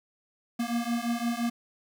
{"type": "beating tone pair", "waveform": "square", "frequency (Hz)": [233.1, 238.9], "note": ["A#3", "A#3"], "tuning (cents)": [0, 43], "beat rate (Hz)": 5.8, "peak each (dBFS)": -31, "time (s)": [0.59, 1.5], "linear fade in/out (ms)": 10, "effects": ["10-bit"]}